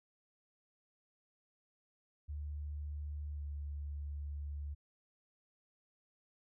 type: tone with pitch glide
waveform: sine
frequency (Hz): 73.8 to 72.53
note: D2 to D2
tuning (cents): +9 to -21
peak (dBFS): -39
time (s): 2.28-4.75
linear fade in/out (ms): 20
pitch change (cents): -30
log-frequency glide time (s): 3.34-3.42
effects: none